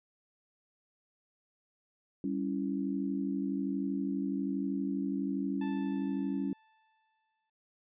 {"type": "chord", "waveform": "sine", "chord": "C# diminished", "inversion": "second", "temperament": "equal", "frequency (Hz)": [196, 277.2, 329.6], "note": ["G3", "C#4", "E4"], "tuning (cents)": [0, 0, 0], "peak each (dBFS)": [-35, -33, -39], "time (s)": [2.24, 6.53], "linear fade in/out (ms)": 2}
{"type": "tone with exponential decay", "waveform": "sawtooth", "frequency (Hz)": 879, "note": "A5", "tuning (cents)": -2, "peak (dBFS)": -38, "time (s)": [5.61, 7.5], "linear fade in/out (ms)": 5, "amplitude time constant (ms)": 410}
{"effects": ["resampled to 8000 Hz"]}